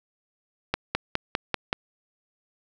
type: accelerating click train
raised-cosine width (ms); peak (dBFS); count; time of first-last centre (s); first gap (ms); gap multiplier
0.3; -7; 6; 0.74-1.729; 210; 0.97
effects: none